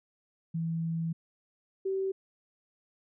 sine tone pair in turn, 164.5 / 384.6 Hz, E3 / G4, -3 / -33 cents, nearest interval octave + minor third, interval 1470 cents, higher second, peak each -29 / -28 dBFS, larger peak second, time 0.54-1.13 / 1.85-2.12 s, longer first, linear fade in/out 10 ms, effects none

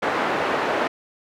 pink band-pass noise, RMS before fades -23 dBFS, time 0.02-0.88 s, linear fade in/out 10 ms, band 400 to 1700 Hz, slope 12 dB/octave, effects none

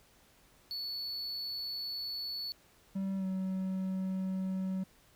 triangle tone, 4435 Hz, C#8, in tune, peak -35 dBFS, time 0.71-2.52 s, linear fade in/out 0 ms
triangle tone with pitch glide, 193.2 to 188.68 Hz, G3 to F#3, -25 to +34 cents, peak -30 dBFS, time 2.95-4.84 s, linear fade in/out 10 ms, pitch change -41 cents, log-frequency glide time 3.17-3.25 s
effects pink hiss -64 dBFS RMS until 5.15 s

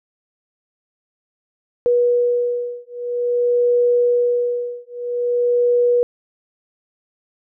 sine beating tone pair, 484.4 / 484.9 Hz, B4 / B4, -34 / -32 cents, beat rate 0.5 Hz, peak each -18 dBFS, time 1.86-6.03 s, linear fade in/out 0 ms, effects none

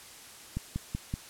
click train, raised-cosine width 5 ms, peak -19 dBFS, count 4, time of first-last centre 0.57-1.139 s, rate 5.27 Hz, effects white hiss -49 dBFS RMS until 1.29 s + low-pass 11000 Hz 12 dB/octave

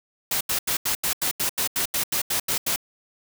white noise bursts, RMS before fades -24 dBFS, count 14, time 0.31-2.761 s, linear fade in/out 5 ms, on 98 ms, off 83 ms, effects none

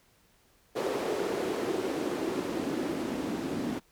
white noise with band-pass filter sweep, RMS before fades -32 dBFS, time 0.75-3.8 s, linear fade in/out 20 ms, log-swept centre 430 to 250 Hz, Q 3, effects pink hiss -65 dBFS RMS until 3.91 s

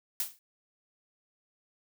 blue noise with exponential decay, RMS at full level -28 dBFS, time 0.2-0.39 s, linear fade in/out 1 ms, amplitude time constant 40 ms, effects none

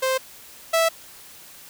sawtooth tone pair in turn, 523.3 / 656.8 Hz, C5 / E5, 0 / -6 cents, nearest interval major third, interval 394 cents, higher second, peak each -16 / -13 dBFS, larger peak second, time 0.02-0.18 / 0.73-0.89 s, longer neither, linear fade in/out 10 ms, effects white hiss -45 dBFS RMS until 1.69 s

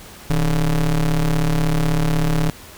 square ring-modulated tone, 71 Hz, C#2, 42 cents sharp, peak -13 dBFS, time 0.3-2.5 s, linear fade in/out 0 ms, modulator 89.1 Hz, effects pink hiss -40 dBFS RMS until 2.77 s

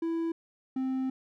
triangle tone pair in turn, 330.7 / 261.8 Hz, E4 / C4, +6 / +1 cents, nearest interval major third, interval 405 cents, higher first, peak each -26 dBFS, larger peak neither, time 0.02-0.32 / 0.76-1.1 s, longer second, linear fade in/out 5 ms, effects none

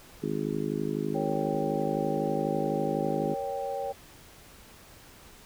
harmonic tone, 52 Hz, G#1, 3 cents sharp, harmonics 3 / 4 / 5 / 6 / 7 / 8, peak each -35 / -35 / -35 / -35 / -35 / -35 dBFS, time 0.22-3.35 s, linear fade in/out 20 ms
sine chord, G diminished, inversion first, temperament equal, 466.2 / 554.4 / 784 Hz, Bb4 / Db5 / G5, 0 / 0 / 0 cents, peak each -37 / -33 / -34 dBFS, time 1.14-3.93 s, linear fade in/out 20 ms
effects pink hiss -52 dBFS RMS until 5.45 s

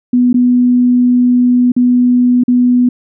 sine tone with dropouts, 246.8 Hz, B3, 1 cent flat, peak -6 dBFS, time 0.13-2.89 s, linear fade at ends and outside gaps 5 ms, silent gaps 0.33-0.342 / 1.72-1.764 / 2.437-2.48 s, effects none

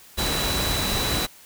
sine tone in noise, 3951 Hz, B7, in tune, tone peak -28 dBFS, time 0.17-1.27 s, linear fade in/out 20 ms, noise pink, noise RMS -25 dBFS, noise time 0.17-1.27 s, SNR -6 dB, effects white hiss -49 dBFS RMS until 1.45 s

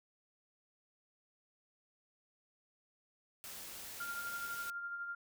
white noise, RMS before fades -48 dBFS, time 3.44-4.7 s, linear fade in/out 0 ms
sine tone with tremolo, 1396.9 Hz, F6, in tune, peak -38 dBFS, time 4-5.15 s, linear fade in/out 5 ms, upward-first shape sine, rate 12 Hz, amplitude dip 40%
effects none

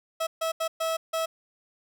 30% pulse tone bursts at uneven times, 650 Hz, E5, 24 cents flat, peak -23 dBFS, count 5, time 0.2-0.27 / 0.41-0.52 / 0.6-0.68 / 0.8-0.97 / 1.13-1.26 s, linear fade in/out 10 ms, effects none

